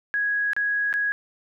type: tone with dropouts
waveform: sine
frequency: 1661.2 Hz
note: G#6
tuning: in tune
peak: -21 dBFS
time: 0.14-1.12 s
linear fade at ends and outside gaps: 0 ms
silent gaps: 0.533-0.565 / 0.928-0.939 s
effects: none